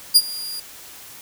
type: tone with ADSR envelope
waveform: sawtooth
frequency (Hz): 4829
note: D8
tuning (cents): +47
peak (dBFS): -4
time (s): 0.14-0.6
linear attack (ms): 21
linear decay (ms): 49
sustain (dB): -21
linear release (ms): 5
effects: white hiss -41 dBFS RMS until 1.21 s